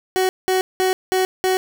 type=tone bursts; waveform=30% pulse; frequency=374 Hz; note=F#4; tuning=19 cents sharp; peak=-13 dBFS; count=5; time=0.16-1.57 s; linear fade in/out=0 ms; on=130 ms; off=190 ms; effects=none